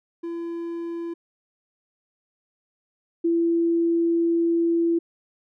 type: tone pair in turn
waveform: triangle / sine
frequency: 337.8 / 336.2 Hz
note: E4 / E4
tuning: +42 / +34 cents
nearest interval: unison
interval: 8 cents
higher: first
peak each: -26 / -18 dBFS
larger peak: second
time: 0.23-1.14 / 3.24-4.99 s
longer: second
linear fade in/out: 10 ms
effects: none